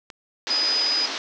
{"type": "click", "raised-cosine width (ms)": 0.2, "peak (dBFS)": -21, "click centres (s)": 0.102}
{"type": "band-pass noise", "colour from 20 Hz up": "white", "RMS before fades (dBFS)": -30, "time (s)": [0.47, 1.18], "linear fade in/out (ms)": 0, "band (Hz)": [250, 5700], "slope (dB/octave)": 48}
{"type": "tone", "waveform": "sine", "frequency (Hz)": 4978, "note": "D#8", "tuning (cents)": 0, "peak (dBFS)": -20, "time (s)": [0.5, 1.06], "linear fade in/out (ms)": 5}
{"effects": []}